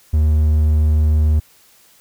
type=tone; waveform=triangle; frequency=76.7 Hz; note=D#2; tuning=24 cents flat; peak=-9 dBFS; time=0.13-1.4 s; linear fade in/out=10 ms; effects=white hiss -51 dBFS RMS until 2 s